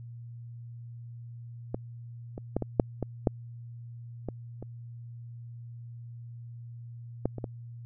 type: clicks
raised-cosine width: 2 ms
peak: -17 / -24 / -13 / -17 / -6 / -17 / -9 / -19 / -26 / -13 / -24 / -20 dBFS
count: 12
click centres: 1.745 / 2.379 / 2.566 / 2.623 / 2.798 / 3.027 / 3.272 / 4.287 / 4.626 / 7.256 / 7.383 / 7.442 s
effects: added 118 Hz sine -41 dBFS peak until 7.85 s